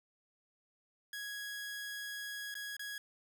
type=tone with dropouts; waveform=sawtooth; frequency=1662 Hz; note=G#6; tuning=1 cent sharp; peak=-37 dBFS; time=1.13-2.98 s; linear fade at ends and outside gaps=2 ms; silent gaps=2.542-2.552 / 2.767-2.794 s; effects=none